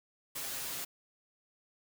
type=noise with comb filter; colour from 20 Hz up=white; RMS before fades=-39 dBFS; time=0.35-0.85 s; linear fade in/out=10 ms; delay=7.4 ms; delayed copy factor=+0.8; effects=none